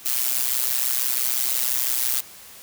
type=noise with amplitude modulation; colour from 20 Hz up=blue; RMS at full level=-19 dBFS; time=0.05-2.21 s; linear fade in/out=10 ms; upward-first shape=sine; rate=126 Hz; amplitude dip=95%; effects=white hiss -44 dBFS RMS until 2.62 s